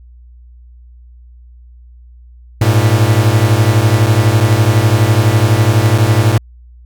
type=beating tone pair; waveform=45% pulse; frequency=103.83 / 115.83 Hz; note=G#2 / A#2; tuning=0 / -11 cents; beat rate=12 Hz; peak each=-11 dBFS; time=2.61-6.38 s; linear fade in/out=5 ms; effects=added 60 Hz sine -36 dBFS peak until 6.85 s